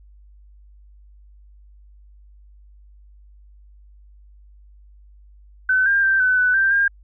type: tone with pitch steps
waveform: sine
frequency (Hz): 1518 / 1599 / 1567 / 1509 / 1495 / 1571 / 1608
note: F#6 / G6 / G6 / F#6 / F#6 / G6 / G6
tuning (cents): +44 / +34 / -1 / +34 / +17 / +3 / +44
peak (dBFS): -14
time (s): 5.69-6.88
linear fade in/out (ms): 5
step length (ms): 170
effects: added 50 Hz sine -45 dBFS peak until 7.03 s